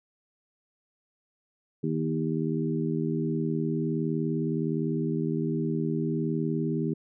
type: harmonic tone with a mistuned harmonic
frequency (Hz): 79.6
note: D#2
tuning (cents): +40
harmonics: 2 / 3 / 4 / 5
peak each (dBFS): -29 / -31 / -32 / -33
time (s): 1.83-6.94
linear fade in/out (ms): 10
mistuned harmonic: 2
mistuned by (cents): -19
effects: none